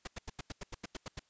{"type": "noise bursts", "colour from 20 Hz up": "pink", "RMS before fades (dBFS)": -41, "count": 11, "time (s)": [0.05, 1.194], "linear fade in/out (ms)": 5, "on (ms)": 24, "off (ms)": 88, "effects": ["white hiss -72 dBFS RMS until 1.29 s", "resampled to 16000 Hz"]}